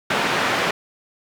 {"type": "band-pass noise", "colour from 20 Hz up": "white", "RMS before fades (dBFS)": -21, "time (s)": [0.1, 0.71], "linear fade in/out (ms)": 5, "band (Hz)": [150, 2100], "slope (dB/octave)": 12, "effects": []}